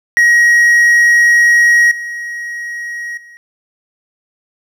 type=tone with level steps; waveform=triangle; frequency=1895 Hz; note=A#6; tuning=28 cents sharp; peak=-4 / -19 / -34 dBFS; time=0.17-3.37 s; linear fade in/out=0 ms; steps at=1.91 / 3.17 s; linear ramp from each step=5 ms; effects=none